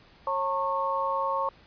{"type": "tone cluster", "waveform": "sine", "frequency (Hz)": [545, 900, 1095], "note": ["C#5", "A5", "C#6"], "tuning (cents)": [-29, 39, -22], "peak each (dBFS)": [-31, -30, -28], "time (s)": [0.27, 1.49], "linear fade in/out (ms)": 2, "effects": ["pink hiss -56 dBFS RMS until 1.66 s", "resampled to 11025 Hz"]}